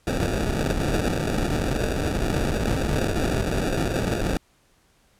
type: noise with sample-and-hold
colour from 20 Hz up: pink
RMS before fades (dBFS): -24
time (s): 0.07-4.37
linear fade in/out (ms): 0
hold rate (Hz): 1050
effects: pink hiss -62 dBFS RMS until 5.19 s + low-pass 12000 Hz 12 dB/octave